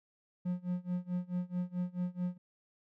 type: tone with tremolo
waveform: triangle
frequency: 179 Hz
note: F3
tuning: 43 cents sharp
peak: -28 dBFS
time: 0.45-2.38 s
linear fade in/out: 10 ms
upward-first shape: sine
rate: 4.6 Hz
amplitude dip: 95%
effects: none